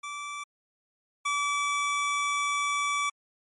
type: tone pair in turn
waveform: 25% pulse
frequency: 1163 / 1152.3 Hz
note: D6 / D6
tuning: -17 / -33 cents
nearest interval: unison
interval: 16 cents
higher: first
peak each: -31 / -22 dBFS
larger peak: second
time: 0.03-0.44 / 1.25-3.1 s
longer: second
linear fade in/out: 10 ms
effects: MP3 48 kbps